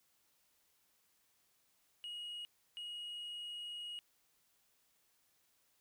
sine tone bursts at uneven times, 2889 Hz, F#7, 42 cents flat, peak -40 dBFS, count 2, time 2.04-2.45 / 2.77-3.99 s, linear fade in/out 0 ms, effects tanh soft clip ceiling -42 dBFS + white hiss -75 dBFS RMS until 5.8 s

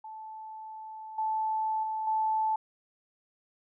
sine tone with level steps, 874 Hz, A5, 12 cents flat, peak -40 / -27 / -30 / -25 dBFS, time 0.04-2.56 s, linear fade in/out 5 ms, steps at 1.18 / 1.83 / 2.07 s, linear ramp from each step 5 ms, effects none

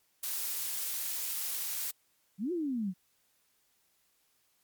blue noise, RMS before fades -35 dBFS, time 0.23-1.91 s, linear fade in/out 5 ms
sine exponential two-way sweep, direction up then down, 175.3 to 370 to 175.3 Hz, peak -30 dBFS, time 2.38-2.94 s, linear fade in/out 50 ms, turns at 2.52 s
effects white hiss -72 dBFS RMS until 4.63 s + MP3 96 kbps

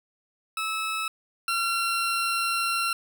20% pulse tone pair in turn, 1300 / 1366 Hz, E6 / F6, -24 / -39 cents, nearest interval minor second, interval 85 cents, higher second, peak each -22 / -19 dBFS, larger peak second, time 0.57-1.08 / 1.48-2.93 s, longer second, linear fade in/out 2 ms, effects none

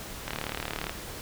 click train, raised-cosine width 0.3 ms, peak -15 dBFS, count 24, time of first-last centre 0.28-0.895 s, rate 37.4 Hz, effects pink hiss -40 dBFS RMS until 1.21 s

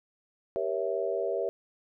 sine chord, G diminished seventh, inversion none, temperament equal with one note detuned, 392 / 472.9 / 554.4 / 659.3 Hz, G4 / Bb4 / Db5 / Fb5, 0 / +25 / 0 / 0 cents, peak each -33 dBFS, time 0.56-1.49 s, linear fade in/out 0 ms, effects none

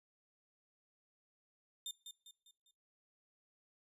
sawtooth tone with echo, 3600 Hz, A7, 39 cents sharp, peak -38 dBFS, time 1.86-1.91 s, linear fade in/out 2 ms, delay 200 ms, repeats 4, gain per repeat -7 dB, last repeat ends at 2.71 s, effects noise-tail reverb RT60 0.5 s tail -22 dB re dry + resampled to 32000 Hz

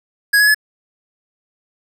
square tone with pitch steps, 1661.2 / 1686.3 / 1711.9 Hz, G#6 / G#6 / A6, 0 / +26 / -48 cents, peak -10 dBFS, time 0.33-0.546 s, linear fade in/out 10 ms, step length 72 ms, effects none

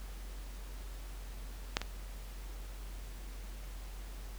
clicks, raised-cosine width 0.2 ms, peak -11 / -20 dBFS, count 2, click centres 1.769 / 1.816 s, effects added 46 Hz sine -42 dBFS peak until 4.38 s + pink hiss -54 dBFS RMS until 4.38 s

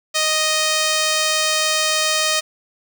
5% pulse tone, 622.3 Hz, D#5, in tune, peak -5 dBFS, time 0.14-2.41 s, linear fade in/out 20 ms, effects none

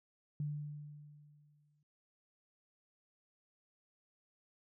sine tone with exponential decay, 147.8 Hz, D3, 11 cents sharp, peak -34 dBFS, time 0.4-1.83 s, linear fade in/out 2 ms, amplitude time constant 310 ms, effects none

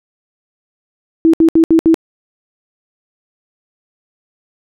sine tone bursts, 325.9 Hz, E4, 20 cents flat, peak -5 dBFS, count 5, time 1.25-1.943 s, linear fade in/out 0 ms, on 85 ms, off 67 ms, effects none

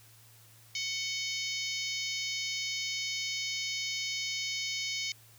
harmonic tone with a mistuned harmonic, 740 Hz, F#5, in tune, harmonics 3 / 4 / 5 / 6 / 7 / 8 / 9, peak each -37 / -40 / -42 / -41 / -39 / -44 / -43 dBFS, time 0.75-5.12 s, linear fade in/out 2 ms, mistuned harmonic 4, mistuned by +56 cents, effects added 112 Hz sine -59 dBFS peak until 5.38 s + white hiss -59 dBFS RMS until 5.38 s

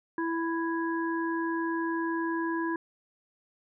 harmonic tone, 331 Hz, E4, 7 cents sharp, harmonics 1 / 3 / 5, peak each -29 / -34 / -36 dBFS, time 0.18-2.76 s, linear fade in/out 2 ms, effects none

